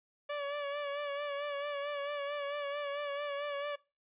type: tone with vibrato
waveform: sawtooth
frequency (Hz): 574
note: D5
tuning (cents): -40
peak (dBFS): -31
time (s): 0.29-3.76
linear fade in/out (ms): 10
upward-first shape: sine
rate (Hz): 4.5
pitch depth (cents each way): 39
effects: noise-tail reverb RT60 0.3 s tail -22 dB re dry + resampled to 8000 Hz